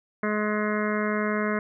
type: harmonic tone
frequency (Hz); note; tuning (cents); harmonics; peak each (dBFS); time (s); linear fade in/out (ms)
211.2; G#3; +29; 1 / 2 / 3 / 5 / 6 / 7 / 8 / 9 / 10; -27 / -30 / -32 / -34 / -35 / -35 / -36 / -37 / -37; 0.23-1.59; 2
effects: none